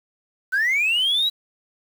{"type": "linear sweep", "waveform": "sine", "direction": "up", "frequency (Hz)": [1480, 3941], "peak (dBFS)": -16, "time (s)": [0.52, 1.3], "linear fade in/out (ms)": 20, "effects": ["tanh soft clip ceiling -14 dBFS", "7-bit"]}